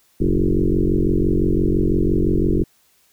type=tone with frequency modulation; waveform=sine; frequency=170 Hz; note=F3; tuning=46 cents flat; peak=-14 dBFS; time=0.2-2.64 s; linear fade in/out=10 ms; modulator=45.9 Hz; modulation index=4.8; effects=white hiss -59 dBFS RMS until 3.12 s